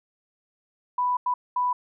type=tone bursts at uneven times; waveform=sine; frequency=990 Hz; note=B5; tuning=4 cents sharp; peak=-21 dBFS; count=3; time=0.98-1.17 / 1.26-1.34 / 1.56-1.73 s; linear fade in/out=5 ms; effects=none